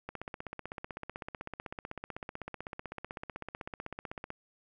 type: click train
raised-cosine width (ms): 0.5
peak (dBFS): -24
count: 68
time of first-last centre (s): 0.09-4.304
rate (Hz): 15.9
effects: none